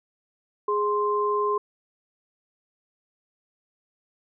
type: tone pair together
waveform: sine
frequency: 415.3 / 1046.5 Hz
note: G#4 / C6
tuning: 0 / 0 cents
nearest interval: octave + major third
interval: 1600 cents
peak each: -24 dBFS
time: 0.68-1.58 s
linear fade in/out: 5 ms
effects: none